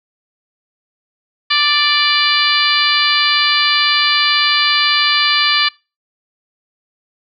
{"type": "harmonic tone", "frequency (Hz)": 587.3, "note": "D5", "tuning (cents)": 0, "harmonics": [2, 3, 4, 5, 6, 7, 8], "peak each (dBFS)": [-19, -19, -19, -19, -19, -19, -19], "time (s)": [1.5, 5.69], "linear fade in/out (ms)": 10, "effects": ["noise-tail reverb RT60 0.3 s tail -25 dB re dry"]}